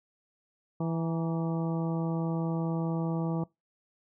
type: harmonic tone with a mistuned harmonic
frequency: 164.81 Hz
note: E3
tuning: in tune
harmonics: 1 / 2 / 3 / 4 / 5 / 6 / 7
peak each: -29 / -35 / -39 / -41 / -43 / -45 / -46 dBFS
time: 0.8-3.44 s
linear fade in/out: 5 ms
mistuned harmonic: 6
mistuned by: -77 cents
effects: noise-tail reverb RT60 0.2 s tail -23 dB re dry